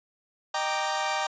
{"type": "chord", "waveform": "sawtooth", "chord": "Eb major seventh", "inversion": "none", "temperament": "equal with one note detuned", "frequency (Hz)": [615.5, 784, 932.3, 1174.7], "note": ["Eb5", "G5", "Bb5", "D6"], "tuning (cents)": [-19, 0, 0, 0], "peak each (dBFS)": [-30, -26, -28, -30], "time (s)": [0.54, 1.27], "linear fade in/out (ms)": 5, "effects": ["resampled to 16000 Hz"]}